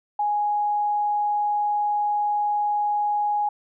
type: tone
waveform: sine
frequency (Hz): 830.6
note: G#5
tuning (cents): 0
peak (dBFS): -20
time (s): 0.19-3.49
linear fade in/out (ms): 5
effects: none